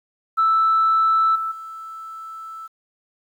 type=tone with level steps; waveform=sine; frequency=1318.5 Hz; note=E6; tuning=in tune; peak=-13 / -22 / -32 dBFS; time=0.37-2.68 s; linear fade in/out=20 ms; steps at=1.35 / 1.51 s; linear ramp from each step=10 ms; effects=tanh soft clip ceiling -10 dBFS + 9-bit